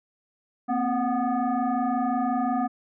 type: tone with frequency modulation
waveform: sine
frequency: 234.7 Hz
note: A#3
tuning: 12 cents sharp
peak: -22 dBFS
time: 0.68-2.68 s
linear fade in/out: 20 ms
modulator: 495 Hz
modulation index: 1.6
effects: none